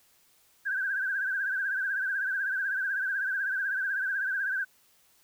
sine tone with vibrato, 1568 Hz, G6, in tune, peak -27 dBFS, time 0.65-4.65 s, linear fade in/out 20 ms, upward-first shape triangle, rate 16 Hz, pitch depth 100 cents each way, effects white hiss -64 dBFS RMS until 5.23 s

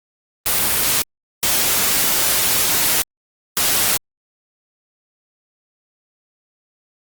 white noise bursts at uneven times, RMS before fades -17 dBFS, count 3, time 0.46-1.02 / 1.43-3.02 / 3.57-3.97 s, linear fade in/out 0 ms, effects Opus 24 kbps

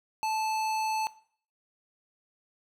sine tone with hard clipping, 874 Hz, A5, 12 cents flat, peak -29 dBFS, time 0.23-1.07 s, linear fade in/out 0 ms, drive 17 dB, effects noise-tail reverb RT60 0.5 s tail -17 dB re dry

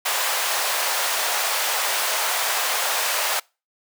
pink high-pass noise, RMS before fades -23 dBFS, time 0.05-3.4 s, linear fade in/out 10 ms, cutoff 630 Hz, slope 24 dB/octave, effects noise-tail reverb RT60 0.3 s tail -26 dB re dry

